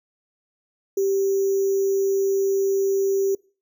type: tone with sample-and-hold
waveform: sine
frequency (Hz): 390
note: G4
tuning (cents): -9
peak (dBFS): -18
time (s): 0.97-3.35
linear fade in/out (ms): 5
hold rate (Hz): 6300
effects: noise-tail reverb RT60 0.4 s tail -25 dB re dry